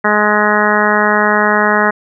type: harmonic tone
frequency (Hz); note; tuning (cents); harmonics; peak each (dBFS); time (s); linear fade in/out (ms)
210; G#3; +19; 1 / 2 / 3 / 4 / 5 / 6 / 7 / 8 / 9; -18 / -18 / -18 / -18 / -18 / -18 / -18 / -18 / -18; 0.04-1.91; 10
effects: none